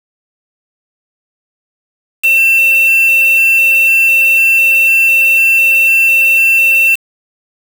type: tone with quantisation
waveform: sine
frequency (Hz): 2689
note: E7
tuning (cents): +34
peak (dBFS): -6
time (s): 2.23-6.96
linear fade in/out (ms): 20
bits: 3
effects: none